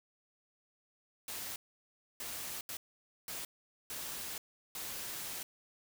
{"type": "noise bursts at uneven times", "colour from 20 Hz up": "white", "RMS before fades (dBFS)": -42, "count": 6, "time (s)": [[1.28, 1.56], [2.2, 2.61], [2.69, 2.77], [3.28, 3.45], [3.9, 4.38], [4.75, 5.43]], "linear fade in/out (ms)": 2, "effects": []}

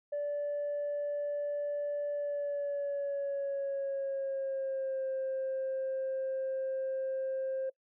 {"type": "tone with pitch glide", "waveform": "sine", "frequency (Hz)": [581, 529.7], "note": ["D5", "C5"], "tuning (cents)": [-19, 21], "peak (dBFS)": -30, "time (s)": [0.12, 7.7], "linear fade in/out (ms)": 10, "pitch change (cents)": -160, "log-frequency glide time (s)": [2.12, 5.06], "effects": ["noise-tail reverb RT60 0.1 s tail -24 dB re dry", "tanh soft clip ceiling -29 dBFS"]}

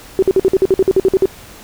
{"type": "tone bursts", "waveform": "sine", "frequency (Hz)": 381.8, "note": "G4", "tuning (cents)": -46, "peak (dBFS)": -7, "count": 13, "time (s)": [0.19, 1.256], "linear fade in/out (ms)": 0, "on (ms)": 34, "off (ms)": 52, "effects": ["pink hiss -38 dBFS RMS until 1.63 s"]}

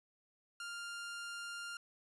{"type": "tone", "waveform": "sawtooth", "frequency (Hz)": 1399, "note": "F6", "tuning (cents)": 3, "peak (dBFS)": -39, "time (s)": [0.6, 1.77], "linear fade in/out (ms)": 2, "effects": ["resampled to 24000 Hz"]}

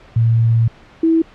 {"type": "tone pair in turn", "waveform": "sine", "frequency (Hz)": [114.6, 326.1], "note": ["A#2", "E4"], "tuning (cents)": [-29, -19], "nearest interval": "octave + tritone", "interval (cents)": 1810, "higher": "second", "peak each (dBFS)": -10, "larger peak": "neither", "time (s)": [[0.16, 0.68], [1.03, 1.22]], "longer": "first", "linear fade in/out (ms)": 5, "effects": ["pink hiss -44 dBFS RMS until 1.34 s", "low-pass 3000 Hz 12 dB/octave"]}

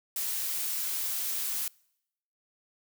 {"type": "noise", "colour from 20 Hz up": "blue", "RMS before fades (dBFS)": -32, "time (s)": [0.16, 1.68], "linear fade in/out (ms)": 2, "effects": ["noise-tail reverb RT60 0.8 s tail -26 dB re dry"]}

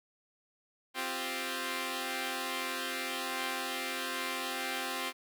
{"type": "chord", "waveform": "5% pulse", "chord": "C suspended fourth", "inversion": "none", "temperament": "equal", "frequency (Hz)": [261.6, 349.2, 392], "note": ["C4", "F4", "G4"], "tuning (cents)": [0, 0, 0], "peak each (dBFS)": [-26, -27, -29], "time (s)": [0.94, 5.13], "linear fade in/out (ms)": 50, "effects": []}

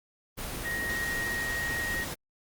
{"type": "tone in noise", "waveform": "sine", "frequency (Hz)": 1879, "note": "A#6", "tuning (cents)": 13, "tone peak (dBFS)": -30, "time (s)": [0.64, 2.05], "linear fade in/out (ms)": 20, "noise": "pink", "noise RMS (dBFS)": -36, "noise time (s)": [0.37, 2.15], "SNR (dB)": 3, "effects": ["Opus 24 kbps"]}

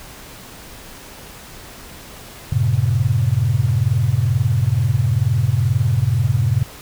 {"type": "chord", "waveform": "sine", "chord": "F# diminished", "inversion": "none", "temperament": "just", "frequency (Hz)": [92.5, 111, 133.2], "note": ["F#2", "A2", "C3"], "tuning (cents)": [0, 16, 31], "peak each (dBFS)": [-21, -17, -18], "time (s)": [2.52, 6.63], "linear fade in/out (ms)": 5, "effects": ["pink hiss -38 dBFS RMS until 6.81 s"]}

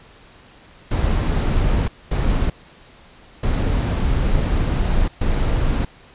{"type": "noise bursts at uneven times", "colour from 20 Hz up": "brown", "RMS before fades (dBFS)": -18, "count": 4, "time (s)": [[0.91, 1.88], [2.11, 2.5], [3.43, 5.08], [5.21, 5.85]], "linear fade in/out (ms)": 5, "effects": ["pink hiss -47 dBFS RMS until 6.14 s", "resampled to 8000 Hz"]}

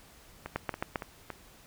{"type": "two click trains", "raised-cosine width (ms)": 0.5, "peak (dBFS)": [-15, -22], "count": [4, 4], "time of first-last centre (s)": [[0.56, 0.958], [0.46, 1.303]], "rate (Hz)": [7.54, 3.56], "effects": ["pink hiss -56 dBFS RMS until 1.66 s"]}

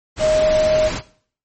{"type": "tone in noise", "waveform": "sine", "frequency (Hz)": 622.3, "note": "D#5", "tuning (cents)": 0, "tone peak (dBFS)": -12, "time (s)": [0.19, 0.91], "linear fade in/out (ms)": 50, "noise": "pink", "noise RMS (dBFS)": -25, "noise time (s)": [0.16, 1.02], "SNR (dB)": 10, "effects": ["noise-tail reverb RT60 0.5 s tail -17 dB re dry", "MP3 32 kbps"]}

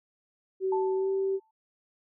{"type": "tone with pitch glide", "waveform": "sine", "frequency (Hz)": [380, 387.1], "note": ["F#4", "G4"], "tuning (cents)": [46, -22], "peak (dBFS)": -25, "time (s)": [0.6, 1.4], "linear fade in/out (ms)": 50, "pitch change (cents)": 32, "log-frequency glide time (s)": [0.95, 1.09]}
{"type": "tone with exponential decay", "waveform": "sine", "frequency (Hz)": 880, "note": "A5", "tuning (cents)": 0, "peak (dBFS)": -28, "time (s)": [0.72, 1.51], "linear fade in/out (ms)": 5, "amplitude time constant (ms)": 170}
{"effects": []}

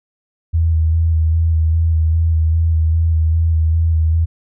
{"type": "tone with vibrato", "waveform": "sine", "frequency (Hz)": 81, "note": "E2", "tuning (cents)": -30, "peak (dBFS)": -11, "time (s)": [0.53, 4.26], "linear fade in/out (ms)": 20, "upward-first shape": "square", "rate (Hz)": 2.5, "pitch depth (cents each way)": 23, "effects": []}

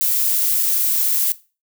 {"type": "noise with dropouts", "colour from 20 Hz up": "violet", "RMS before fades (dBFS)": -18, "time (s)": [0.01, 1.32], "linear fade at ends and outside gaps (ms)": 0, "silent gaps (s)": [0.627, 0.631], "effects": ["noise-tail reverb RT60 0.3 s tail -17 dB re dry"]}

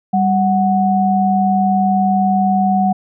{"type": "tone pair together", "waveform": "sine", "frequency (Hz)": [196, 740], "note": ["G3", "F#5"], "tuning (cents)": [0, 0], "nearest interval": "octave + major seventh", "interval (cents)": 2300, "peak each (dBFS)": -14, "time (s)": [0.13, 2.93], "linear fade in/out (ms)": 10, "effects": []}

